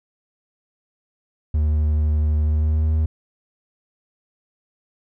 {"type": "tone with pitch glide", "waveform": "triangle", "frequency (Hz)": [76, 78.5], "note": ["D#2", "D#2"], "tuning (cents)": [-40, 16], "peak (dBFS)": -14, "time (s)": [1.54, 3.06], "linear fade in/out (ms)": 5, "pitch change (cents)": 56, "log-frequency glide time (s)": [2.42, 2.95], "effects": []}